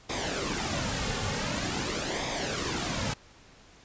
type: noise with flanger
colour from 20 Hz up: pink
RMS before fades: -31 dBFS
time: 0.09-3.14 s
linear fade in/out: 10 ms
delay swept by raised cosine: 0.69 to 3.09 ms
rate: 0.46 Hz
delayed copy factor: -0.6
effects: pink hiss -55 dBFS RMS until 3.84 s + resampled to 16000 Hz